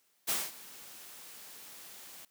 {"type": "noise with ADSR envelope", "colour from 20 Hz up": "white", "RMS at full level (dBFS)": -30, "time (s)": [0.27, 2.25], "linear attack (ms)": 22, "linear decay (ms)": 220, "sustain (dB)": -20, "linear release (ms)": 3, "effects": ["white hiss -72 dBFS RMS until 2.3 s", "high-pass 150 Hz 12 dB/octave"]}